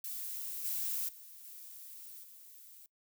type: noise with level steps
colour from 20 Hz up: violet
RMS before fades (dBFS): -41 / -36 / -53 / -50 / -55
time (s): 0.04-2.86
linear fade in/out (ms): 2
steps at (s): 0.64 / 1.08 / 1.44 / 2.23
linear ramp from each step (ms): 10
effects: noise-tail reverb RT60 0.1 s tail -21 dB re dry